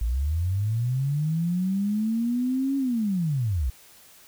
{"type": "linear two-way sweep", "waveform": "sine", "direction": "up then down", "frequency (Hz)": [53, 277.2, 55.7], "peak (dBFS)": -22, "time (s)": [0.01, 3.7], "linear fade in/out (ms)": 5, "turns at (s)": 2.77, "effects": ["white hiss -52 dBFS RMS until 4.27 s"]}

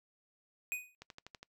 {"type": "tone with exponential decay", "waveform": "square", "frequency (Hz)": 2489, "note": "D#7", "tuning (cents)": 0, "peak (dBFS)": -32, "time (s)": [0.72, 0.95], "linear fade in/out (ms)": 0, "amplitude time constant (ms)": 49}
{"type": "click train", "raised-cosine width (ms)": 0.2, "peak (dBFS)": -31, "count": 6, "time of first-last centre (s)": [1.02, 1.43], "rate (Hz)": 12.2}
{"effects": ["noise-tail reverb RT60 0.1 s tail -24 dB re dry"]}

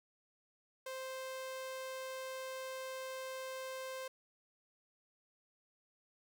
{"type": "tone", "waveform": "sawtooth", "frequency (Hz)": 523, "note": "C5", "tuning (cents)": -1, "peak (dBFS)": -38, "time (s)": [0.86, 4.08], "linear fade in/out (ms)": 5, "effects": []}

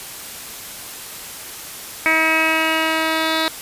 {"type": "tone with low-pass filter sweep", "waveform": "10% pulse", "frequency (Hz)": 320, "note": "D#4", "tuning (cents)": 49, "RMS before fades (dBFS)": -18, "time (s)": [2.06, 3.48], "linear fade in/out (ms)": 0, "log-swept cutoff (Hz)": [2300, 3700], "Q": 9, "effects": ["white hiss -33 dBFS RMS until 3.61 s", "resampled to 32000 Hz"]}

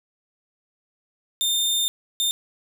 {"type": "tone bursts at uneven times", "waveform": "sawtooth", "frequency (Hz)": 3618, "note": "A7", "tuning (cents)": 48, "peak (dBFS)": -17, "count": 2, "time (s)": [[1.41, 1.88], [2.2, 2.31]], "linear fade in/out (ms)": 0, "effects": []}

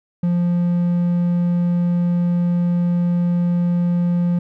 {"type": "tone", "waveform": "triangle", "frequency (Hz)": 174.61, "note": "F3", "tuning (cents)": 0, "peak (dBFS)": -13, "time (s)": [0.23, 4.39], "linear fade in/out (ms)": 5, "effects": []}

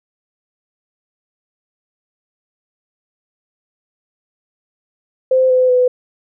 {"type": "tone with pitch steps", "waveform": "sine", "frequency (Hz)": [518, 509.1, 500.4], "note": ["C5", "C5", "B4"], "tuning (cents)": [-17, -47, 23], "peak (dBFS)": -9, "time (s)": [5.31, 5.88], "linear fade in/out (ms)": 5, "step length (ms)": 190, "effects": []}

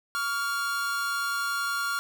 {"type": "tone pair together", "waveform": "45% pulse", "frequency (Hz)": [1129.4, 1399], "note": ["C#6", "F6"], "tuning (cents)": [32, 3], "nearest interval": "major third", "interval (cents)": 371, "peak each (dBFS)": [-33, -28], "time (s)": [0.15, 1.99], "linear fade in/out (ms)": 0, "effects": []}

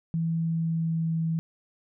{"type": "tone with pitch glide", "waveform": "sine", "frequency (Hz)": [164.5, 162.89], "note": ["E3", "E3"], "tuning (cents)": [-3, -20], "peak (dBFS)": -24, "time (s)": [0.14, 1.39], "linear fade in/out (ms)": 0, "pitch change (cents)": -17, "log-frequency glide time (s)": [0.38, 1.19], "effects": []}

